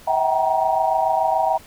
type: tone cluster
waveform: sine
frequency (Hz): 646 / 757 / 784 / 943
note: E5 / F#5 / G5 / A#5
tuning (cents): -35 / +39 / 0 / +20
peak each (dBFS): -22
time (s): 0.07-1.58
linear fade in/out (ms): 10
effects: pink hiss -46 dBFS RMS until 1.66 s